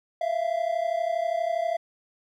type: tone pair together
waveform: triangle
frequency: 657 / 689.4 Hz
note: E5 / F5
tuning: -6 / -23 cents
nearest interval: minor second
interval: 83 cents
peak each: -25 dBFS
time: 0.21-1.77 s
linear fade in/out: 5 ms
effects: none

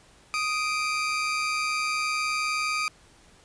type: tone pair together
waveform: 30% pulse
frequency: 1244.3 / 2349 Hz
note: D#6 / D7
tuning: 0 / 0 cents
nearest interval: major seventh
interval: 1100 cents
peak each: -25 / -26 dBFS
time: 0.34-2.88 s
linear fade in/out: 0 ms
effects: pink hiss -56 dBFS RMS until 3.44 s + resampled to 22050 Hz

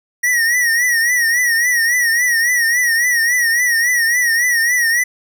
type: tone with vibrato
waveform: square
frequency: 1900 Hz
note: A#6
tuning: 33 cents sharp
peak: -13 dBFS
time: 0.23-5.04 s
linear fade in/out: 10 ms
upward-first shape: triangle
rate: 3.6 Hz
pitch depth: 100 cents each way
effects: none

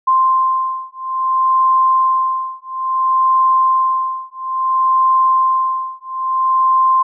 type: beating tone pair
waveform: sine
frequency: 1046 / 1046.59 Hz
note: C6 / C6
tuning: -1 / 0 cents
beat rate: 0.59 Hz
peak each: -15 dBFS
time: 0.07-7.03 s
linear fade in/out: 10 ms
effects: none

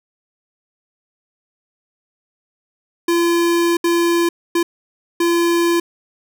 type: tone bursts at uneven times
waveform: square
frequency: 341.3 Hz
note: F4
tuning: 40 cents flat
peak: -14 dBFS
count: 4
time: 3.08-3.77 / 3.84-4.29 / 4.55-4.63 / 5.2-5.8 s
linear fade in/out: 5 ms
effects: none

